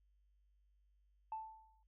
sine tone with exponential decay, 880 Hz, A5, in tune, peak -38 dBFS, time 1.32-1.83 s, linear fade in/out 2 ms, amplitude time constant 110 ms, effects tanh soft clip ceiling -35 dBFS + added 50 Hz sine -70 dBFS peak until 1.87 s

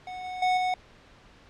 square tone with level steps, 736 Hz, F#5, 9 cents flat, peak -36 / -34 / -22 / -25 dBFS, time 0.07-0.74 s, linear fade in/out 2 ms, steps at 0.24 / 0.42 / 0.57 s, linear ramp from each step 5 ms, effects pink hiss -54 dBFS RMS until 1.49 s + low-pass 4000 Hz 12 dB/octave

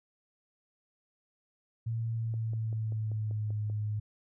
sine tone with pitch glide, 114.1 to 105.85 Hz, A#2 to G#2, -37 to +33 cents, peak -30 dBFS, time 1.86-4 s, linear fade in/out 10 ms, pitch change -130 cents, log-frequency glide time 2.13-3.58 s
click train, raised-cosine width 2 ms, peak -35 dBFS, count 8, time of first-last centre 2.34-3.699 s, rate 5.15 Hz
effects none

